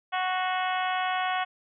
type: harmonic tone with a mistuned harmonic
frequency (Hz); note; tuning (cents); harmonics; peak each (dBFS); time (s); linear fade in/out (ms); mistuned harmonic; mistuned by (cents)
369.8; F#4; -1; 2 / 3 / 4 / 5 / 6 / 7 / 8 / 9; -28 / -32 / -34 / -36 / -38 / -39 / -40 / -41; 0.12-1.45; 20; 6; -31
effects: none